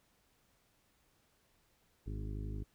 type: harmonic tone with a mistuned harmonic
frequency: 51.6 Hz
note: G#1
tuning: 10 cents flat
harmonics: 1 / 2 / 3 / 4 / 5 / 6 / 7 / 8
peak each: -40 / -43 / -50 / -52 / -53 / -52 / -58 / -56 dBFS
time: 2.06-2.64 s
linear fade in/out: 10 ms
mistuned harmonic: 5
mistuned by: -23 cents
effects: pink hiss -73 dBFS RMS until 2.74 s